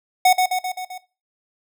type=tone with echo; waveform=square; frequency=738 Hz; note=F#5; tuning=5 cents flat; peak=-11 dBFS; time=0.25-0.33 s; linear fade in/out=5 ms; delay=130 ms; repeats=5; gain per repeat=-4 dB; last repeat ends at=0.98 s; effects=noise-tail reverb RT60 0.3 s tail -18 dB re dry